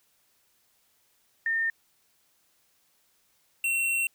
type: tone pair in turn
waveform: sine / square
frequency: 1817 / 2722 Hz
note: A#6 / F7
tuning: -45 / -45 cents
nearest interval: perfect fifth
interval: 700 cents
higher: second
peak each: -24 / -25 dBFS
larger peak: first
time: 1.46-1.7 / 3.64-4.07 s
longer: second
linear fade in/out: 2 ms
effects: white hiss -68 dBFS RMS until 4.14 s